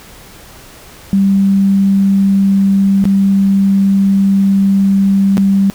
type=tone with dropouts; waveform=sine; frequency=196 Hz; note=G3; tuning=in tune; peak=-7 dBFS; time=1.13-5.7 s; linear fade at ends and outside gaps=0 ms; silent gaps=3.041-3.054 / 5.371-5.379 s; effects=pink hiss -37 dBFS RMS until 5.74 s